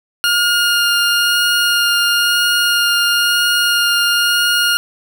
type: tone with vibrato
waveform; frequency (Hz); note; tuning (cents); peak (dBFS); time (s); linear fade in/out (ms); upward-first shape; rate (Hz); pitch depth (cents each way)
20% pulse; 1418; F6; +26; -7; 0.24-4.77; 0; sine; 1; 10
effects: none